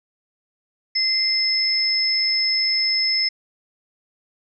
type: tone pair together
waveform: sine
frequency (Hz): 2073 / 5224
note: C7 / E8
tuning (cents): -17 / -17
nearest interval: octave + major third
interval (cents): 1600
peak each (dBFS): -25 / -18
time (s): 0.95-3.29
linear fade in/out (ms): 10
effects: none